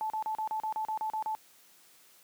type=tone bursts; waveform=sine; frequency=871 Hz; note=A5; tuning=18 cents flat; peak=-30 dBFS; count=11; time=0.01-1.35 s; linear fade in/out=0 ms; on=90 ms; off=35 ms; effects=white hiss -60 dBFS RMS until 2.23 s + high-pass 150 Hz 12 dB/octave